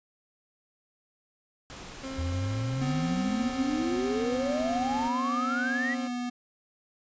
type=noise; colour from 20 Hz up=pink; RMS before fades=-43 dBFS; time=1.7-5.08 s; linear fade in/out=0 ms
type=tone; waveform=30% pulse; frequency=266.3 Hz; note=C4; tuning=31 cents sharp; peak=-33 dBFS; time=2.03-6.08 s; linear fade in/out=10 ms
type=exponential sweep; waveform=sine; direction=up; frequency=78.2 to 1984 Hz; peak=-28 dBFS; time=2.17-5.95 s; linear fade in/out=20 ms
type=tone with pitch glide; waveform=square; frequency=252.8 to 244.9 Hz; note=B3 to B3; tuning=+41 to -14 cents; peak=-31 dBFS; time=2.81-6.3 s; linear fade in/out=10 ms; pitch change=-55 cents; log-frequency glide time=3.21-5.2 s
effects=resampled to 16000 Hz